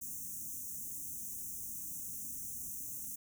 white band-stop noise, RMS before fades -43 dBFS, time 0.01-3.16 s, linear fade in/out 10 ms, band 300 to 5900 Hz, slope 96 dB/octave, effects none

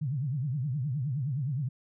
sine tone with vibrato, 136.6 Hz, C#3, 25 cents flat, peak -28 dBFS, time 0.01-1.69 s, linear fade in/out 10 ms, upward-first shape triangle, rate 9.6 Hz, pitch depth 280 cents each way, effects none

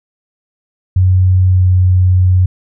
sine tone with pitch glide, 92.5 to 91.7 Hz, F#2 to F#2, 0 to -15 cents, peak -6 dBFS, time 0.96-2.46 s, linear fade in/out 5 ms, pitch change -15 cents, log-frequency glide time 1.49-1.63 s, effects none

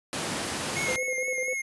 pink noise, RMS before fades -30 dBFS, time 0.13-0.96 s, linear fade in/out 0 ms
square tone with vibrato, 2157 Hz, C#7, 48 cents flat, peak -29 dBFS, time 0.76-1.62 s, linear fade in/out 10 ms, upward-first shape triangle, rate 4.3 Hz, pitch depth 42 cents each way
sine tone with tremolo, 510 Hz, C5, 44 cents flat, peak -29 dBFS, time 0.88-1.54 s, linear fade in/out 2 ms, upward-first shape square, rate 10 Hz, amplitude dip 65%
effects high-pass 150 Hz 12 dB/octave + resampled to 24000 Hz

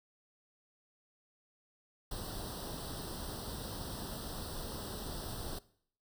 pink noise with comb filter, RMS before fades -42 dBFS, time 2.11-5.59 s, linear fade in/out 5 ms, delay 0.22 ms, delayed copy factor +0.9, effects noise-tail reverb RT60 0.6 s tail -20 dB re dry

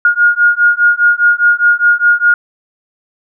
sine beating tone pair, 1426 / 1430.9 Hz, F6 / F6, +36 / +42 cents, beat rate 4.9 Hz, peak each -10 dBFS, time 0.05-2.34 s, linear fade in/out 2 ms, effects none

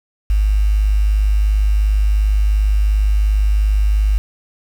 sine tone with quantisation, 51.4 Hz, G#1, 17 cents flat, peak -11 dBFS, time 0.3-4.18 s, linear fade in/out 0 ms, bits 6, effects none

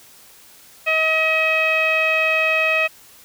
sawtooth tone with low-pass filter, 636 Hz, D#5, 38 cents sharp, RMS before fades -18 dBFS, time 0.86-2.88 s, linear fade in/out 20 ms, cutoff 2500 Hz, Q 7.8, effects white hiss -47 dBFS RMS until 3.24 s

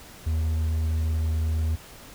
triangle tone, 79.4 Hz, D#2, 36 cents sharp, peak -20 dBFS, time 0.26-1.76 s, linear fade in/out 10 ms, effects pink hiss -46 dBFS RMS until 2.14 s

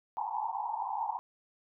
pink band-pass noise, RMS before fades -35 dBFS, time 0.17-1.19 s, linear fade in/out 0 ms, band 790 to 970 Hz, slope 96 dB/octave, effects none

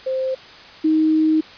sine tone pair in turn, 523.3 / 313.8 Hz, C5 / D#4, 0 / +15 cents, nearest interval major sixth, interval 885 cents, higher first, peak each -19 / -13 dBFS, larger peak second, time 0.06-0.35 / 0.84-1.41 s, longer second, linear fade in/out 10 ms, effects white hiss -41 dBFS RMS until 1.57 s + resampled to 11025 Hz

